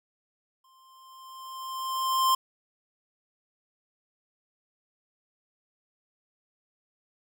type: tone with exponential growth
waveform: square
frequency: 1049 Hz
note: C6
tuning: 4 cents sharp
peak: -20 dBFS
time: 0.64-2.35 s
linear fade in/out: 5 ms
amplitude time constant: 370 ms
effects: none